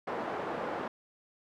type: band-pass noise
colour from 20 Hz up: pink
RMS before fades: -36 dBFS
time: 0.07-0.88 s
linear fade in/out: 5 ms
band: 360 to 1100 Hz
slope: 12 dB/octave
effects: none